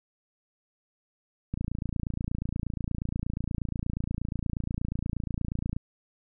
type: click train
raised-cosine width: 5 ms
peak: -18 dBFS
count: 121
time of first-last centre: 1.54-5.765 s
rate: 28.4 Hz
effects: none

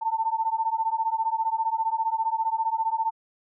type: beating tone pair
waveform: sine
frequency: 888 / 903 Hz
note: A5 / A5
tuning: +16 / +45 cents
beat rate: 15 Hz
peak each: -26 dBFS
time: 0.01-3.11 s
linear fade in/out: 20 ms
effects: none

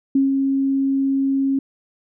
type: tone with ADSR envelope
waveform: sine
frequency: 271.7 Hz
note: C#4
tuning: 35 cents flat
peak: -12 dBFS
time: 0.15-1.59 s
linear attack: 5 ms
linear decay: 150 ms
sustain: -4 dB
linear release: 4 ms
effects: none

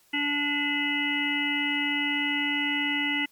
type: harmonic tone with a mistuned harmonic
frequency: 289.3 Hz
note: D4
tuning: 26 cents flat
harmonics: 1 / 3 / 5 / 7 / 9 / 10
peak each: -30 / -37 / -39 / -27 / -34 / -31 dBFS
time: 0.13-3.26 s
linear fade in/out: 10 ms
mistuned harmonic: 10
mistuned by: +18 cents
effects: white hiss -62 dBFS RMS until 3.31 s + MP3 96 kbps

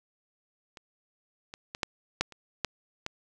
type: clicks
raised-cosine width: 0.2 ms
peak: -28 / -24 / -20 / -10 / -8 / -30 / -10 / -16 dBFS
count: 8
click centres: 0.772 / 1.539 / 1.749 / 1.832 / 2.21 / 2.323 / 2.647 / 3.064 s
effects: none

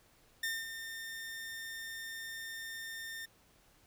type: tone with ADSR envelope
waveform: sawtooth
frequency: 1812 Hz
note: A#6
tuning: 50 cents flat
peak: -29 dBFS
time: 0.43-3.26 s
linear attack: 5 ms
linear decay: 220 ms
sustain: -9 dB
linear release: 12 ms
effects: pink hiss -66 dBFS RMS until 3.86 s

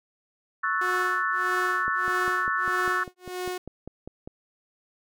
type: chord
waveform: sine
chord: F# minor seventh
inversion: second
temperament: equal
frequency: 1108.7 / 1318.5 / 1480 / 1760 Hz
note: C#6 / E6 / F#6 / A6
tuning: 0 / 0 / 0 / 0 cents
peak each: -29 dBFS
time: 0.63-3.04 s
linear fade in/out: 10 ms
type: tone with tremolo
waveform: sawtooth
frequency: 363.8 Hz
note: F#4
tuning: 29 cents flat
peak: -25 dBFS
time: 0.81-3.58 s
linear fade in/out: 5 ms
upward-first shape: sine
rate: 1.6 Hz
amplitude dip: 100%
type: click train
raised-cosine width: 2 ms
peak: -25 dBFS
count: 13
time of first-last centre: 1.88-4.275 s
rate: 5.01 Hz
effects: none

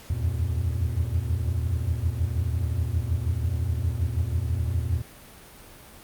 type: tone cluster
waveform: triangle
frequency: 77.4 / 84 / 89.6 / 117.1 Hz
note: D#2 / E2 / F2 / A#2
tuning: -9 / +33 / +45 / +8 cents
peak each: -27 dBFS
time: 0.1-5.02 s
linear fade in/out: 5 ms
effects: pink hiss -47 dBFS RMS until 6.03 s + Opus 48 kbps

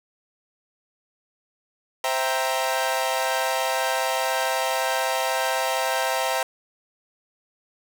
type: chord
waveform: sawtooth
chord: C dominant seventh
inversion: none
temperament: equal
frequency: 523.3 / 659.3 / 784 / 932.3 Hz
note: C5 / E5 / G5 / Bb5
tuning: 0 / 0 / 0 / 0 cents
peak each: -24 dBFS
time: 2.04-6.43 s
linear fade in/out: 2 ms
effects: none

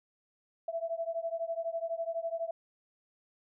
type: beating tone pair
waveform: sine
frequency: 659.3 / 671.3 Hz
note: E5 / E5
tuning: 0 / +31 cents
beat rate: 12 Hz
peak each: -35 / -36 dBFS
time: 0.68-2.51 s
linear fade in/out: 5 ms
effects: none

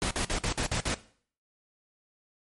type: noise bursts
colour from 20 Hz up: pink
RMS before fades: -29 dBFS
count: 7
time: 0.02-0.942 s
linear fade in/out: 0 ms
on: 88 ms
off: 51 ms
effects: noise-tail reverb RT60 0.5 s tail -17 dB re dry + MP3 48 kbps

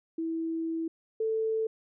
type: tone pair in turn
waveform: sine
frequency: 326.7 / 442.6 Hz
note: E4 / A4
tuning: -15 / +10 cents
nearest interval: perfect fourth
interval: 525 cents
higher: second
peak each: -29 / -26 dBFS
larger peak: second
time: 0.18-0.88 / 1.2-1.67 s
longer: first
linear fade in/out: 5 ms
effects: none

